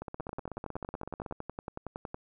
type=two click trains; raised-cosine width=1 ms; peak=-24 / -23 dBFS; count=22 / 22; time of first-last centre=0.02-1.324 / 0.2-2.144 s; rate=16.1 / 10.8 Hz; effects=none